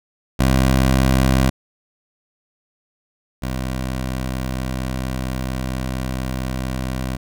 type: tone pair in turn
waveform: 15% pulse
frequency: 65.41 / 64.36 Hz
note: C2 / C2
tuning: 0 / -28 cents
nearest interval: unison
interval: 28 cents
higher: first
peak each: -7 / -16 dBFS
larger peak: first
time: 0.39-1.5 / 3.42-7.17 s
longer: second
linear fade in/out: 10 ms
effects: none

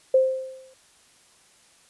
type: tone with exponential decay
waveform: sine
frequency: 523.3 Hz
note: C5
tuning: in tune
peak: -12 dBFS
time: 0.14-0.74 s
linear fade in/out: 5 ms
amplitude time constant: 130 ms
effects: white hiss -57 dBFS RMS until 1.89 s + resampled to 24000 Hz

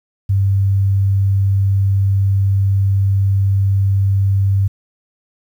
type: tone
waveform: sine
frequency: 98 Hz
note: G2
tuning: in tune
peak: -11 dBFS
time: 0.29-4.68 s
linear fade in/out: 10 ms
effects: 8-bit

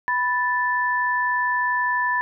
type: tone pair together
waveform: sine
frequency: 987.8 / 1756.3 Hz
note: B5 / A6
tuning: 0 / -4 cents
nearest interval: minor seventh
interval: 996 cents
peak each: -22 dBFS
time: 0.08-2.21 s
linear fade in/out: 0 ms
effects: none

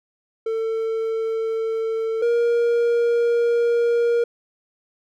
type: tone pair in turn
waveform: triangle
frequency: 447.9 / 471.3 Hz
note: A4 / A#4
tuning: +31 / +19 cents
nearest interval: minor second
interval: 88 cents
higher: second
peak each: -19 / -14 dBFS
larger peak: second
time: 0.46-2.22 / 2.22-4.24 s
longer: second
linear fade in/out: 5 ms
effects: none

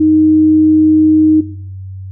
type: tone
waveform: sine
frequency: 311.1 Hz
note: D#4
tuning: in tune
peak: -6 dBFS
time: 0-1.41 s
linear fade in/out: 10 ms
effects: noise-tail reverb RT60 0.6 s tail -17 dB re dry + added 95 Hz sine -24 dBFS peak until 2.11 s

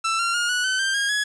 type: tone with pitch steps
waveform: sawtooth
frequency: 1331 / 1376.3 / 1423.2 / 1471.7 / 1521.9 / 1573.7 / 1627.3 / 1682.8 Hz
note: E6 / F6 / F6 / F#6 / F#6 / G6 / G#6 / G#6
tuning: +16 / -26 / +32 / -10 / +48 / +6 / -36 / +22 cents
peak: -17 dBFS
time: 0.04-1.24 s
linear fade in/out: 10 ms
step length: 150 ms
effects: resampled to 22050 Hz + 8-bit

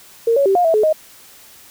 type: tone with pitch steps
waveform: sine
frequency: 460.8 / 558 / 388.7 / 709 / 653 / 427.4 / 624 Hz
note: A#4 / C#5 / G4 / F5 / E5 / G#4 / D#5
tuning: -20 / +11 / -15 / +26 / -17 / +50 / +5 cents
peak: -11 dBFS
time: 0.27-0.928 s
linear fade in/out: 5 ms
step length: 94 ms
effects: white hiss -44 dBFS RMS until 1.7 s

